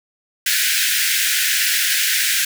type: high-pass noise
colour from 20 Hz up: pink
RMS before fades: -18 dBFS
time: 0.46-2.45 s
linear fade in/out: 5 ms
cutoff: 1500 Hz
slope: 96 dB/octave
effects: none

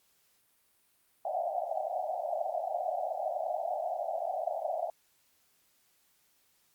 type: band-pass noise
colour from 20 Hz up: white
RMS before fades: -34 dBFS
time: 1.25-4.9 s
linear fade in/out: 2 ms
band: 600 to 770 Hz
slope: 96 dB/octave
effects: white hiss -70 dBFS RMS until 6.74 s + Opus 48 kbps

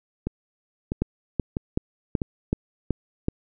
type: two click trains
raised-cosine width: 3 ms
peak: -9 / -13 dBFS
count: 7 / 4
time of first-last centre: 1.02-3.284 / 0.27-2.218 s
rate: 2.65 / 1.54 Hz
effects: none

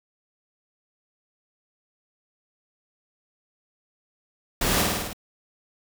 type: noise with echo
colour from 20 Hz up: pink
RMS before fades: -24 dBFS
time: 4.61-4.82 s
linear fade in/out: 5 ms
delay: 52 ms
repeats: 6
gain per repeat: -2 dB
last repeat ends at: 5.132 s
effects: none

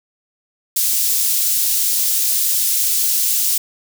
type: high-pass noise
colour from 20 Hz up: white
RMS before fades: -17 dBFS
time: 0.76-3.58 s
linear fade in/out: 5 ms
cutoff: 5100 Hz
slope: 12 dB/octave
effects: none

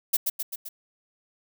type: noise with echo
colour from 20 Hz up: violet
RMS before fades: -21 dBFS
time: 0.13-0.17 s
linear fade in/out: 10 ms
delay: 130 ms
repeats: 4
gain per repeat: -4 dB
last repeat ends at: 0.69 s
effects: none

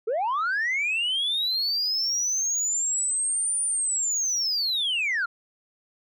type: linear two-way sweep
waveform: sine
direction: up then down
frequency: 410 to 9397 to 1335 Hz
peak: -21 dBFS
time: 0.07-5.26 s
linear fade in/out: 10 ms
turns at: 3.62 s
effects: tanh soft clip ceiling -21 dBFS

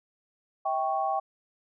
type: chord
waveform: sine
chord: C# diminished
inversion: first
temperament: equal with one note detuned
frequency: 644.9 / 784 / 1108.7 Hz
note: E5 / G5 / C#6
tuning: -38 / 0 / 0 cents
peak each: -32 / -27 / -32 dBFS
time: 0.65-1.2 s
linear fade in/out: 10 ms
effects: none

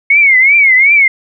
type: tone with vibrato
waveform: sine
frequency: 2178 Hz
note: C#7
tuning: 31 cents flat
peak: -4 dBFS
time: 0.1-1.08 s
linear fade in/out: 5 ms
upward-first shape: triangle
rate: 2.7 Hz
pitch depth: 160 cents each way
effects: none

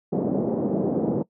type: band-pass noise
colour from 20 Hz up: pink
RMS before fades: -24 dBFS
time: 0.12-1.23 s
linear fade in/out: 10 ms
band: 170 to 550 Hz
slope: 24 dB/octave
effects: noise-tail reverb RT60 0.1 s tail -20 dB re dry

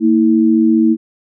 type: tone pair together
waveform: sine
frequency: 228.2 / 323.1 Hz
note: A#3 / E4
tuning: -37 / -35 cents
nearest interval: tritone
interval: 602 cents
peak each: -11 dBFS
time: 0-0.97 s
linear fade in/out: 50 ms
effects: none

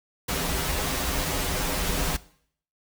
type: noise with comb filter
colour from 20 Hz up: pink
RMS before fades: -27 dBFS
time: 0.28-2.17 s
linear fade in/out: 10 ms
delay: 9 ms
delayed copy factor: -0.95
effects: noise-tail reverb RT60 0.6 s tail -19 dB re dry

